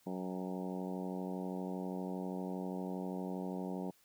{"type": "harmonic tone with a mistuned harmonic", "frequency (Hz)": 92.5, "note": "F#2", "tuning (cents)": 0, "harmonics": [2, 3, 4, 5, 6, 7, 8, 9, 10], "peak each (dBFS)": [-40, -44, -46, -48, -50, -51, -52, -53, -54], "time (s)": [0.06, 3.91], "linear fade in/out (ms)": 10, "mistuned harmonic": 8, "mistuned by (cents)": 40, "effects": ["white hiss -69 dBFS RMS until 4.04 s"]}